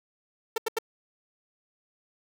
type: tone bursts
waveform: sawtooth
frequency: 449.7 Hz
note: A4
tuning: 38 cents sharp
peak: -21 dBFS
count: 3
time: 0.56-0.787 s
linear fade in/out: 5 ms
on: 21 ms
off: 82 ms
effects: none